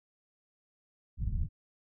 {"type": "low-pass noise", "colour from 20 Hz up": "pink", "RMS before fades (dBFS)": -32, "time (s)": [1.17, 1.49], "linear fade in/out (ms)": 50, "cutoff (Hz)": 140, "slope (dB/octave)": 24, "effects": []}